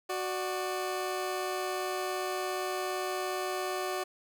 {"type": "tone pair together", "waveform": "20% pulse", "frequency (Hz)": [370, 593.7], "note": ["F#4", "D5"], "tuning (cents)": [0, 19], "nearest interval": "minor sixth", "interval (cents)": 819, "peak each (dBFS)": [-28, -32], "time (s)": [0.09, 4.04], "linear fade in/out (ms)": 10, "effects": []}